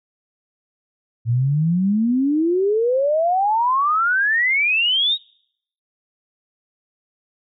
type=exponential sweep; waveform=sine; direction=up; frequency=112.5 to 3827 Hz; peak=-15 dBFS; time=1.25-5.18 s; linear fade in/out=50 ms; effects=noise-tail reverb RT60 0.7 s tail -26 dB re dry